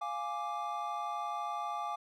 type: chord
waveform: triangle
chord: D diminished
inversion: first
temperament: equal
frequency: 698.5 / 830.6 / 1174.7 Hz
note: F5 / Ab5 / D6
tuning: 0 / 0 / 0 cents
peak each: -39 / -37 / -36 dBFS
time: 0.01-1.96 s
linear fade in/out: 10 ms
effects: none